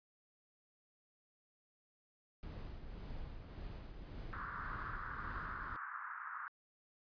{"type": "noise with tremolo", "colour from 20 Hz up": "brown", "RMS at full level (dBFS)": -46, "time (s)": [2.43, 5.76], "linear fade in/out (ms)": 0, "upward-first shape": "sine", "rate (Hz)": 1.8, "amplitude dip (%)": 40}
{"type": "band-pass noise", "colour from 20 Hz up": "pink", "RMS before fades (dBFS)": -46, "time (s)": [4.33, 6.48], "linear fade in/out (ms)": 0, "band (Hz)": [1100, 1600], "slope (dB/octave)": 48}
{"effects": ["resampled to 11025 Hz"]}